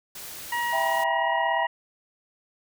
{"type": "noise", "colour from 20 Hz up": "white", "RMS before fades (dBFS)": -39, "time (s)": [0.15, 1.04], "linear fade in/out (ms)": 5}
{"type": "harmonic tone", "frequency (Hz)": 952, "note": "A#5", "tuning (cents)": 36, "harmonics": [1, 2, 3], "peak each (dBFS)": [-27, -28, -38], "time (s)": [0.52, 1.67], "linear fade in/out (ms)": 5}
{"type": "chord", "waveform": "sine", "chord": "E minor", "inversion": "none", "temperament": "just", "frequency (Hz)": [659.3, 791.1, 988.9], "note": ["E5", "G5", "B5"], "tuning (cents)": [0, 16, 2], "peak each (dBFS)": [-28, -28, -31], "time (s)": [0.72, 1.67], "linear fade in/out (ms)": 20}
{"effects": []}